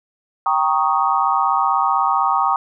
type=chord; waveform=sine; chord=Eb dominant seventh; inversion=first; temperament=equal; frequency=784 / 932.3 / 1108.7 / 1244.5 Hz; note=G5 / Bb5 / Db6 / Eb6; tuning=0 / 0 / 0 / 0 cents; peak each=-20 dBFS; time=0.46-2.56 s; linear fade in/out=2 ms; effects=none